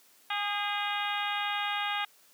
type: harmonic tone with a mistuned harmonic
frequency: 411.1 Hz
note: G#4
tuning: 18 cents flat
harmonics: 2 / 3 / 4 / 5 / 6 / 7 / 8 / 9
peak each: -34 / -36 / -37 / -38 / -39 / -39 / -40 / -41 dBFS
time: 0.3-2.05 s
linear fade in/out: 5 ms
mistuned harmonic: 4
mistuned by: -32 cents
effects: white hiss -61 dBFS RMS until 2.33 s + high-pass 200 Hz 12 dB/octave